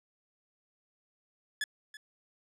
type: tone with echo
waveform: sawtooth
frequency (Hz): 1716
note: A6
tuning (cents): -44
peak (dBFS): -27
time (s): 1.61-1.64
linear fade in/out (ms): 2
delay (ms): 330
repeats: 1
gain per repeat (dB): -15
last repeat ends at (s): 1.97
effects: low-pass 10000 Hz 12 dB/octave